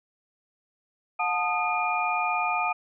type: tone cluster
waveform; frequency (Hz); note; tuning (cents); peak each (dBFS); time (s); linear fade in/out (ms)
sine; 722 / 878 / 1239 / 2419; F#5 / A5 / D#6 / D#7; -43 / -4 / -8 / -49; -29; 1.19-2.73; 10
effects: none